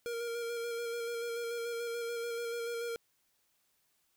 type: tone with vibrato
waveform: square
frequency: 468.4 Hz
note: A#4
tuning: 8 cents sharp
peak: -36 dBFS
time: 0.06-2.96 s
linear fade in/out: 0 ms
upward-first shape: square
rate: 6.9 Hz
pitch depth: 18 cents each way
effects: white hiss -75 dBFS RMS until 4.16 s